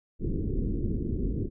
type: low-pass noise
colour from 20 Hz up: pink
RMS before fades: -29 dBFS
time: 0.19-1.5 s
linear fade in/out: 50 ms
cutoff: 410 Hz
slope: 48 dB/octave
effects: none